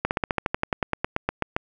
slowing click train, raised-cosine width 0.5 ms, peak -7 dBFS, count 17, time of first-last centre 0.05-1.565 s, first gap 59 ms, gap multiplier 1.06, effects none

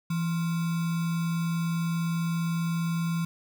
sine tone with sample-and-hold, 167.4 Hz, E3, 27 cents sharp, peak -25 dBFS, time 0.1-3.25 s, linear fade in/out 5 ms, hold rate 1225 Hz, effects none

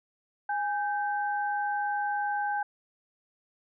sine tone pair together, 823 / 1553.6 Hz, G#5 / G6, -16 / -16 cents, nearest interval major seventh, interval 1100 cents, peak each -28 / -33 dBFS, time 0.49-2.63 s, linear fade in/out 5 ms, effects none

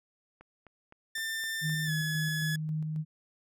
click train, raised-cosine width 0.5 ms, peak -37 dBFS, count 6, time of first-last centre 0.41-1.695 s, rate 3.89 Hz
sawtooth tone with pitch glide, 1790 to 1697.4 Hz, A6 to G#6, +29 to +37 cents, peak -29 dBFS, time 1.15-2.56 s, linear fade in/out 5 ms, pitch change -92 cents, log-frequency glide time 1.85-1.91 s
sine tone with tremolo, 155.56 Hz, D#3, in tune, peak -29 dBFS, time 1.61-3.05 s, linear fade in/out 50 ms, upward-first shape square, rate 3.7 Hz, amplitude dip 25%
effects none

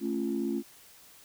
sine chord, A augmented, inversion none, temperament just, 220 / 275 / 343.8 Hz, A3 / C#4 / E#4, 0 / -14 / -27 cents, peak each -32 dBFS, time 0-0.63 s, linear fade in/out 50 ms, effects tanh soft clip ceiling -20 dBFS + white hiss -55 dBFS RMS until 1.24 s

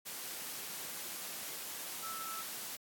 sine tone in noise, 1318.5 Hz, E6, in tune, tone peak -42 dBFS, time 2.02-2.43 s, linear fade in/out 20 ms, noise white, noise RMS -43 dBFS, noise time 0.05-2.77 s, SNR -2 dB, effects high-pass 150 Hz 12 dB/octave + AAC 64 kbps

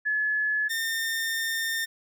sine / sawtooth tone pair in turn, 1710 / 1814.3 Hz, A6 / A#6, -50 / -47 cents, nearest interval minor second, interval 103 cents, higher second, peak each -23 dBFS, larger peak neither, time 0.05-0.69 / 0.69-1.86 s, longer second, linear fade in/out 20 ms, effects none

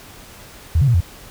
sine tone with pitch steps, 81.5 / 138.9 / 119.9 / 86 Hz, E2 / C#3 / A#2 / F2, -19 / +4 / +49 / -26 cents, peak -11 dBFS, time 0.75-1.006 s, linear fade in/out 5 ms, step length 64 ms, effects pink hiss -41 dBFS RMS until 1.3 s

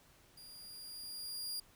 sawtooth tone with level ramp, 4822 Hz, D8, 45 cents sharp, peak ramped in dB -50 to -35 dBFS, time 0.37-1.6 s, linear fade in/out 5 ms, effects pink hiss -65 dBFS RMS until 1.75 s

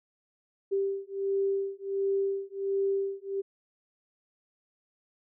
sine beating tone pair, 392 / 393.4 Hz, G4 / G4, 0 / +6 cents, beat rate 1.4 Hz, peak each -30 dBFS, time 0.71-3.42 s, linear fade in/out 20 ms, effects none

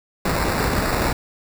pink noise with sample-and-hold, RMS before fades -21 dBFS, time 0.25-1.13 s, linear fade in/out 5 ms, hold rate 3150 Hz, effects none

